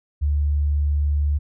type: tone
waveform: sine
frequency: 73 Hz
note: D2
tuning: 10 cents flat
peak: -17 dBFS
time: 0.21-1.39 s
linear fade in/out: 20 ms
effects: none